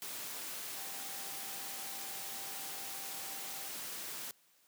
sine tone in noise, 784 Hz, G5, in tune, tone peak -54 dBFS, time 0.76-3.68 s, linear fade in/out 0 ms, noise white, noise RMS -43 dBFS, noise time 0.02-4.31 s, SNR -14 dB, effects white hiss -69 dBFS RMS until 4.67 s + high-pass 150 Hz 12 dB/octave

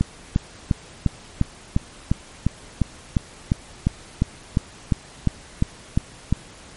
click train, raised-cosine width 5 ms, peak -5 dBFS, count 19, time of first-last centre 0.01-6.326 s, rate 2.85 Hz, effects pink hiss -44 dBFS RMS until 6.76 s + MP3 48 kbps

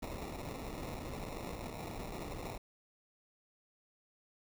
pink noise with sample-and-hold, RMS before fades -43 dBFS, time 0.02-2.58 s, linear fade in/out 10 ms, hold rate 1575 Hz, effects none

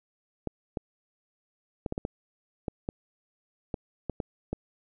clicks, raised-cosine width 2 ms, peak -17 dBFS, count 12, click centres 0.473 / 0.772 / 1.862 / 1.924 / 1.979 / 2.051 / 2.682 / 2.889 / 3.742 / 4.097 / 4.202 / 4.53 s, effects none

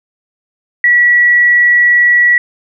sine tone, 1937 Hz, B6, 34 cents flat, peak -5 dBFS, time 0.84-2.38 s, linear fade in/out 2 ms, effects none

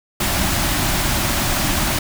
pink band-stop noise, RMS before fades -19 dBFS, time 0.2-1.99 s, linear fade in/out 5 ms, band 380 to 550 Hz, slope 96 dB/octave, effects none

